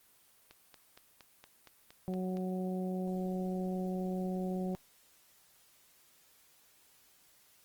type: click train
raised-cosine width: 0.2 ms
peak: -34 dBFS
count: 9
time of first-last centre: 0.51-2.37 s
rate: 4.3 Hz
type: harmonic tone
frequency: 185 Hz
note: F#3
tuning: in tune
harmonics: 1 / 2 / 3 / 4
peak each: -34 / -40 / -44 / -46 dBFS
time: 2.08-4.75 s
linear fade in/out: 0 ms
effects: white hiss -65 dBFS RMS until 7.64 s + Opus 24 kbps